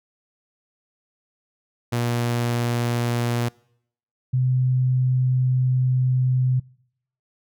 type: tone pair in turn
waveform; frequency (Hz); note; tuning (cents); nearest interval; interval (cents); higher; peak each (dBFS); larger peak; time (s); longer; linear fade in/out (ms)
sawtooth / sine; 119.4 / 127.89; A#2 / C3; +42 / -39; minor second; 119; second; -17; neither; 1.92-3.49 / 4.33-6.6; second; 10
effects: noise-tail reverb RT60 0.7 s tail -25 dB re dry